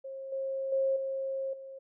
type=tone with level steps; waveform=sine; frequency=537 Hz; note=C5; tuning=45 cents sharp; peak=-38 / -31 / -25 / -31 / -42 dBFS; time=0.04-1.79 s; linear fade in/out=10 ms; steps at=0.32 / 0.72 / 0.96 / 1.53 s; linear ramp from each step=5 ms; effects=none